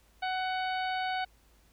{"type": "harmonic tone", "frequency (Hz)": 746, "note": "F#5", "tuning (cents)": 14, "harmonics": [1, 2, 3, 4, 5, 6], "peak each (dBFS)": [-31, -37, -41, -43, -45, -47], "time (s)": [0.22, 1.25], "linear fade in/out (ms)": 10, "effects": ["added 53 Hz sine -62 dBFS peak until 1.72 s", "pink hiss -66 dBFS RMS until 1.72 s"]}